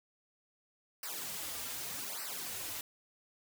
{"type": "noise with flanger", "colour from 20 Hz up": "white", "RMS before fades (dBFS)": -41, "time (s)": [1.03, 2.81], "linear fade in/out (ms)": 2, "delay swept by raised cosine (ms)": [0.29, 5.59], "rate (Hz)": 0.84, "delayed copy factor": -1, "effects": []}